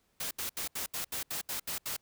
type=noise bursts; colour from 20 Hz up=white; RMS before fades=-36 dBFS; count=10; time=0.2-1.966 s; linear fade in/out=5 ms; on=110 ms; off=74 ms; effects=pink hiss -73 dBFS RMS until 2.01 s